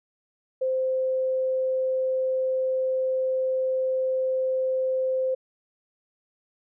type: tone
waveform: sine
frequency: 520 Hz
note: C5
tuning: 11 cents flat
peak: -22 dBFS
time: 0.61-5.35 s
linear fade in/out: 10 ms
effects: none